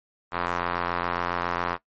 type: tone with band-pass filter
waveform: square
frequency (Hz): 43.65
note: F1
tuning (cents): 0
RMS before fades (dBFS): -28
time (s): 0.31-1.78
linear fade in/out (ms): 50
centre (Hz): 1200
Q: 1.7
effects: noise-tail reverb RT60 0.1 s tail -18 dB re dry + MP3 32 kbps